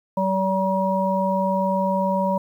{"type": "harmonic tone", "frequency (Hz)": 190.9, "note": "G3", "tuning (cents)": -46, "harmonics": [1, 3, 5], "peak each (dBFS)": [-23, -23, -23], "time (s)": [0.17, 2.38], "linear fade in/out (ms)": 5, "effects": ["9-bit"]}